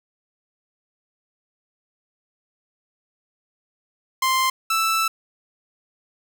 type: tone pair in turn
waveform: sawtooth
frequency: 1046.5 / 1321 Hz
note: C6 / E6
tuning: 0 / +3 cents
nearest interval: major third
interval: 403 cents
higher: second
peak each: -14 / -15 dBFS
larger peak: first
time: 4.22-4.5 / 4.7-5.08 s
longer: second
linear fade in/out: 5 ms
effects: 8-bit